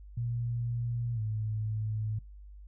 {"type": "tone with pitch glide", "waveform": "sine", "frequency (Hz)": [118.7, 108.22], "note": ["A#2", "A2"], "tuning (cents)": [32, -28], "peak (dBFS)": -30, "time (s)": [0.17, 2.19], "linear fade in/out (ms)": 5, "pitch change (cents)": -160, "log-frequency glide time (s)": [1.14, 1.2], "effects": ["noise-tail reverb RT60 0.2 s tail -25 dB re dry", "added 50 Hz sine -46 dBFS peak until 2.67 s"]}